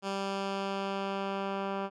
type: tone with low-pass filter sweep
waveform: 10% pulse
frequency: 196 Hz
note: G3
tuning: in tune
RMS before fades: -34 dBFS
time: 0.02-1.9 s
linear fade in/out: 50 ms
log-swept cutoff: 6100 to 2000 Hz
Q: 0.87
effects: none